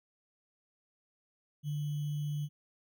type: tone with sample-and-hold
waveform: sine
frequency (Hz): 147.5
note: D3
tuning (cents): +8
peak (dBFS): -32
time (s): 1.63-2.49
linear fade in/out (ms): 50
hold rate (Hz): 3150
effects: none